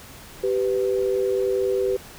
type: tone pair together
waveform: sine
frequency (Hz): 389 / 498.6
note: G4 / B4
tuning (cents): -13 / +16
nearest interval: major third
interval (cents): 429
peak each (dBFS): -21 / -24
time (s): 0.43-1.97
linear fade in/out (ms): 10
effects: pink hiss -43 dBFS RMS until 2.18 s